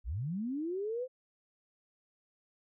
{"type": "linear sweep", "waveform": "sine", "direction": "up", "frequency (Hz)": [43.65, 523.3], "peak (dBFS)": -33, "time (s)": [0.04, 1.08], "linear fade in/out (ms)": 50, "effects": []}